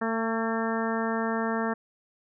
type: harmonic tone with a mistuned harmonic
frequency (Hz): 225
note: A3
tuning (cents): +39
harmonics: 1 / 2 / 3 / 4 / 5 / 6 / 7 / 8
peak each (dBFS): -29 / -32 / -34 / -35 / -36 / -37 / -37 / -38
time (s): 0.01-1.74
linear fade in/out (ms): 10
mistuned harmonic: 7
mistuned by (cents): +31
effects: none